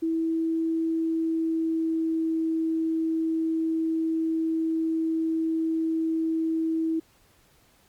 sine tone with pitch glide, 326 to 323.4 Hz, E4 to E4, -19 to -33 cents, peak -23 dBFS, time 0.02-7 s, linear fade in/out 10 ms, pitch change -14 cents, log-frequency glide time 0.85-2.41 s, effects pink hiss -61 dBFS RMS until 7.88 s + Opus 48 kbps

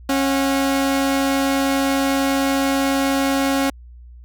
sawtooth tone pair together, 273.1 / 730 Hz, C#4 / F#5, -26 / -24 cents, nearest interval octave + perfect fourth, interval 1702 cents, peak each -13 / -23 dBFS, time 0.09-3.7 s, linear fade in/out 5 ms, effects added 60 Hz sine -38 dBFS peak until 4.24 s

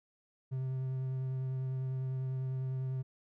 triangle tone with vibrato, 130.81 Hz, C3, in tune, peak -31 dBFS, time 0.51-3.03 s, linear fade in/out 20 ms, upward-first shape sine, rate 10 Hz, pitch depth 13 cents each way, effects none

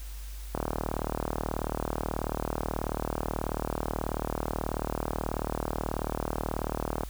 click train, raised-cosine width 1 ms, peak -15 dBFS, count 250, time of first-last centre 0.55-7.034 s, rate 38.4 Hz, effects added 50 Hz sine -37 dBFS peak until 7.09 s + white hiss -50 dBFS RMS until 7.09 s

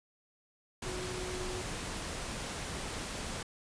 sine tone in noise, 366.3 Hz, F#4, 17 cents flat, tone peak -40 dBFS, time 0.86-1.62 s, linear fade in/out 5 ms, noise pink, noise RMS -39 dBFS, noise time 0.82-3.43 s, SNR -4 dB, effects resampled to 22050 Hz

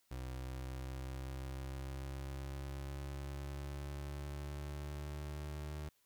30% pulse exponential sweep, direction up, 63.8 to 75 Hz, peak -39 dBFS, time 0.11-5.89 s, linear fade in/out 5 ms, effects white hiss -75 dBFS RMS until 6.05 s

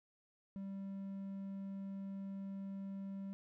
triangle tone, 195.4 Hz, G3, 5 cents flat, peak -40 dBFS, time 0.56-3.33 s, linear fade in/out 0 ms, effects none

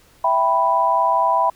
sine chord, E minor, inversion none, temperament equal, 659.3 / 784 / 987.8 Hz, E5 / G5 / B5, 0 / 0 / 0 cents, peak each -21 / -21 / -16 dBFS, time 0.24-1.5 s, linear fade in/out 5 ms, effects pink hiss -53 dBFS RMS until 1.55 s

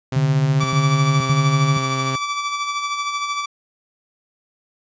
sawtooth tone with pitch glide, 130.81 to 133.25 Hz, C3 to C3, 0 to +32 cents, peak -18 dBFS, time 0.12-2.16 s, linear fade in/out 5 ms, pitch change +32 cents, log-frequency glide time 0.44-0.75 s
sine tone bursts, 146 Hz, D3, 10 cents flat, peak -15 dBFS, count 3, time 0.16-1.774 s, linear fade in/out 5 ms, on 480 ms, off 87 ms
sawtooth tone with tremolo, 1158 Hz, D6, 25 cents flat, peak -16 dBFS, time 0.6-3.46 s, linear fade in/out 10 ms, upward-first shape sine, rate 13 Hz, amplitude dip 45%
effects resampled to 16000 Hz

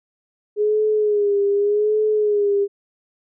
sine tone with vibrato, 415.3 Hz, G#4, in tune, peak -15 dBFS, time 0.56-2.68 s, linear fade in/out 50 ms, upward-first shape sine, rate 0.85 Hz, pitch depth 58 cents each way, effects none

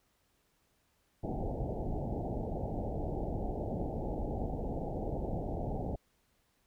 pink low-pass noise, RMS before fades -36 dBFS, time 1.23-5.96 s, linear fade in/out 10 ms, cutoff 840 Hz, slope 96 dB/octave, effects pink hiss -74 dBFS RMS until 6.66 s

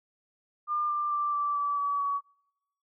sine tone with pitch steps, 1200 / 1188.3 / 1176.7 / 1165.2 / 1153.8 / 1142.5 / 1131.3 Hz, D6 / D6 / D6 / D6 / D6 / D6 / C#6, +37 / +20 / +3 / -14 / -31 / -48 / +35 cents, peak -26 dBFS, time 0.67-2.21 s, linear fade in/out 50 ms, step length 220 ms, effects noise-tail reverb RT60 0.9 s tail -25 dB re dry

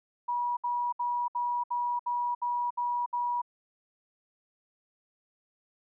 sine tone bursts, 967 Hz, B5, 37 cents flat, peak -27 dBFS, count 9, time 0.28-3.418 s, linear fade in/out 10 ms, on 290 ms, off 66 ms, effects none

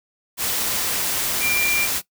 sine tone in noise, 2377 Hz, D7, 20 cents sharp, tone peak -19 dBFS, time 1.4-1.88 s, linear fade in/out 50 ms, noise white, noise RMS -23 dBFS, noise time 0.37-2.02 s, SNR +1 dB, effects noise-tail reverb RT60 0.1 s tail -18 dB re dry

